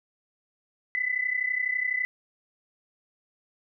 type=tone pair together; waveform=sine; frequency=1993 / 2025 Hz; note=B6 / B6; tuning=+15 / +43 cents; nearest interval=unison; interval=28 cents; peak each=-27 / -29 dBFS; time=0.95-2.05 s; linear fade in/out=0 ms; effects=none